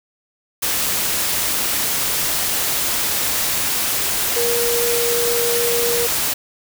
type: tone in noise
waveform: sine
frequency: 473.8 Hz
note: A#4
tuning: 28 cents sharp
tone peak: -19 dBFS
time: 4.36-6.07 s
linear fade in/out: 10 ms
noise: white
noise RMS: -20 dBFS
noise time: 0.62-6.34 s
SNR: -2 dB
effects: none